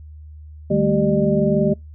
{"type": "tone cluster", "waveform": "sine", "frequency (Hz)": [154.5, 200.6, 221.2, 390.1, 603], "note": ["D#3", "G3", "A3", "G4", "D5"], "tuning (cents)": [-12, 40, 9, -8, 46], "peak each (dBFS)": -21, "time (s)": [0.7, 1.74], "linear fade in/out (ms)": 10, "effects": ["noise-tail reverb RT60 0.2 s tail -26 dB re dry", "added 76 Hz sine -36 dBFS peak until 1.94 s"]}